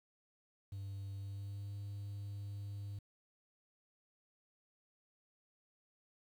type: tone with pitch glide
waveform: triangle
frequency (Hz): 98.6 to 101.08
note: G2 to G#2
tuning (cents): +11 to -46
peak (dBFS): -39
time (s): 0.72-2.99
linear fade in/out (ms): 5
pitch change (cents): +43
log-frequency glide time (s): 1.16-1.75
effects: tanh soft clip ceiling -36 dBFS + 11-bit